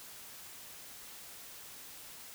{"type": "silence", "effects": ["white hiss -50 dBFS RMS until 2.34 s"]}